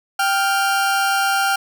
40% pulse tone pair together, 784 / 1396.9 Hz, G5 / F6, 0 / 0 cents, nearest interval minor seventh, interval 1000 cents, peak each -18 dBFS, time 0.19-1.56 s, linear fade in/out 5 ms, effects none

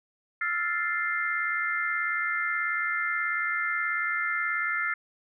sine chord, F major seventh, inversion third, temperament equal, 1318.5 / 1396.9 / 1760 / 2093 Hz, E6 / F6 / A6 / C7, 0 / 0 / 0 / 0 cents, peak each -35 / -31 / -31 / -30 dBFS, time 0.41-4.94 s, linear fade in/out 5 ms, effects none

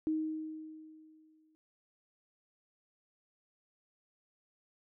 sine tone with exponential decay, 313.4 Hz, D#4, 13 cents sharp, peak -28 dBFS, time 0.07-1.55 s, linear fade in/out 0 ms, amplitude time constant 320 ms, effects none

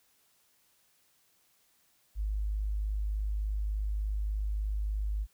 sine tone, 51.7 Hz, G#1, 7 cents flat, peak -29 dBFS, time 2.15-5.27 s, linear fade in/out 50 ms, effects white hiss -69 dBFS RMS until 5.33 s

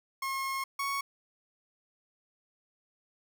30% pulse tone pair in turn, 1078 / 1110.9 Hz, C#6 / C#6, -49 / +3 cents, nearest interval minor second, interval 52 cents, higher second, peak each -29 / -28 dBFS, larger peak second, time 0.22-0.64 / 0.79-1.01 s, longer first, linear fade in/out 5 ms, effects none

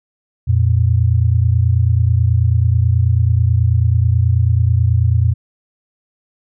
sine tone pair together, 87.31 / 116.54 Hz, F2 / A#2, 0 / 0 cents, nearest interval perfect fourth, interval 500 cents, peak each -13 dBFS, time 0.47-5.34 s, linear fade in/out 20 ms, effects none

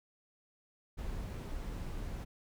brown noise, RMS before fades -40 dBFS, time 0.97-2.25 s, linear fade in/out 20 ms, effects none

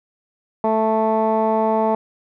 15% pulse tone with low-pass filter, 220 Hz, A3, in tune, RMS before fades -18 dBFS, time 0.64-1.95 s, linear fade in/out 2 ms, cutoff 890 Hz, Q 2.5, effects none

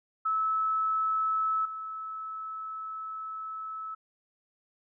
sine tone with level steps, 1302 Hz, E6, 22 cents flat, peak -25 / -35 dBFS, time 0.25-3.95 s, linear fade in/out 10 ms, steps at 1.65 s, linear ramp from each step 5 ms, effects none

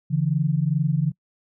sine tone pair together, 142.34 / 164.81 Hz, C#3 / E3, +46 / 0 cents, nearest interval minor third, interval 254 cents, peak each -21 / -22 dBFS, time 0.1-1.12 s, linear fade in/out 20 ms, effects noise-tail reverb RT60 0.1 s tail -25 dB re dry

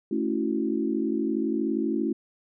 sine chord, F# minor seventh, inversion first, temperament equal, 220 / 277.2 / 329.6 / 370 Hz, A3 / C#4 / E4 / F#4, 0 / 0 / 0 / 0 cents, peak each -29 / -29 / -28 / -32 dBFS, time 0.11-2.13 s, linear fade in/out 5 ms, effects none

